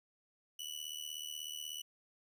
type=tone with amplitude modulation; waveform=sawtooth; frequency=2960 Hz; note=F#7; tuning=in tune; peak=-35 dBFS; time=0.59-1.82 s; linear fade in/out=5 ms; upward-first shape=sine; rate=76.4 Hz; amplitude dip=85%; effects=none